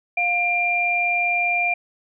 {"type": "tone pair together", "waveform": "sine", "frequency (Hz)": [705, 2385], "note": ["F5", "D7"], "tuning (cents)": [16, 26], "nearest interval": "octave + major sixth", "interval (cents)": 2110, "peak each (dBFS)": [-24, -19], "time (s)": [0.17, 1.74], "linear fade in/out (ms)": 5, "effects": []}